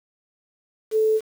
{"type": "tone with quantisation", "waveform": "sine", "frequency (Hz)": 436.9, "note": "A4", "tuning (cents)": -12, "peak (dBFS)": -16, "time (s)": [0.91, 1.21], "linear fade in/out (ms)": 50, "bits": 7, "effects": []}